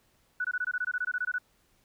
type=tone bursts; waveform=sine; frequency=1480 Hz; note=F#6; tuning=in tune; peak=-27 dBFS; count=15; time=0.4-1.384 s; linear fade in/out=5 ms; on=46 ms; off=21 ms; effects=pink hiss -68 dBFS RMS until 1.84 s